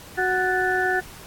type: harmonic tone with a mistuned harmonic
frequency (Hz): 370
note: F#4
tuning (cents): 0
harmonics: 1 / 2 / 4 / 5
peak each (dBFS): -25 / -25 / -25 / -25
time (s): 0.17-1.01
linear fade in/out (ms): 20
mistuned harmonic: 5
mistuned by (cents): -87
effects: pink hiss -43 dBFS RMS until 1.26 s + AAC 64 kbps